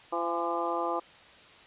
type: harmonic tone with a mistuned harmonic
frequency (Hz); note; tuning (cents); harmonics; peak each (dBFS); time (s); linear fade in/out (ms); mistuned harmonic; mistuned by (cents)
170.7; F3; -39; 2 / 3 / 4 / 5 / 6 / 7; -35 / -35 / -35 / -35 / -35 / -35; 0.12-1; 10; 5; -41
effects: white hiss -53 dBFS RMS until 1.66 s + resampled to 8000 Hz